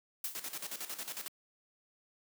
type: noise with exponential decay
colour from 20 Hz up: blue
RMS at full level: -33 dBFS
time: 0.24-0.46 s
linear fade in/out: 5 ms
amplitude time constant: 47 ms
type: noise with tremolo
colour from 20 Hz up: white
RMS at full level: -40 dBFS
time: 0.35-1.28 s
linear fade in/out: 0 ms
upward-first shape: square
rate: 11 Hz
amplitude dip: 70%
effects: high-pass 200 Hz 12 dB/octave